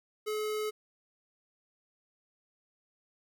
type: tone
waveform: square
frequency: 427.3 Hz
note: G#4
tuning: 49 cents sharp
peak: -32 dBFS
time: 0.26-0.71 s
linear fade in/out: 20 ms
effects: none